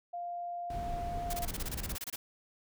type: tone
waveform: sine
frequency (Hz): 698.5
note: F5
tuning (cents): 0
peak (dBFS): -36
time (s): 0.13-1.46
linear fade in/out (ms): 10
type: noise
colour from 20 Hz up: brown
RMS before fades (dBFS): -39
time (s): 0.7-1.96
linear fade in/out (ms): 2
type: noise bursts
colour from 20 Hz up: white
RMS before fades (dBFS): -39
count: 15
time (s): 1.3-2.16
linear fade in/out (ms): 5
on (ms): 34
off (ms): 25
effects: none